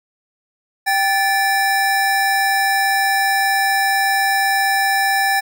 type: tone pair together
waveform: square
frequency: 784 / 1745.8 Hz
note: G5 / A6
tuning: 0 / -14 cents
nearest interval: octave + major second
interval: 1386 cents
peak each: -18 dBFS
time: 0.86-5.41 s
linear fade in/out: 20 ms
effects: none